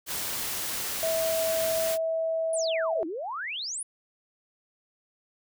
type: noise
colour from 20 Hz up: white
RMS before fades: -32 dBFS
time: 0.06-1.98 s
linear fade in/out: 50 ms
type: tone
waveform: sine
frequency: 650 Hz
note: E5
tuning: 24 cents flat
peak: -25 dBFS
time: 1.03-3.03 s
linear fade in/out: 0 ms
type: exponential two-way sweep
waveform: sine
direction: down then up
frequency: 10548 to 302.2 to 10548 Hz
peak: -31 dBFS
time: 2.53-3.83 s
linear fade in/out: 5 ms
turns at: 3.06 s
effects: none